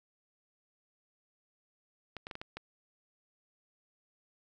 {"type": "clicks", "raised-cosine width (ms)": 0.3, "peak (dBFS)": -25, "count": 6, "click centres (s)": [2.167, 2.269, 2.312, 2.354, 2.415, 2.57], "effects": []}